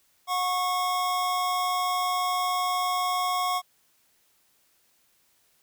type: tone pair together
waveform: square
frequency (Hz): 726.2 / 1100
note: F#5 / C#6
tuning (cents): -33 / -14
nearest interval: perfect fifth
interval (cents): 719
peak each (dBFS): -29 / -27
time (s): 0.27-3.62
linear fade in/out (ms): 50
effects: white hiss -66 dBFS RMS until 5.62 s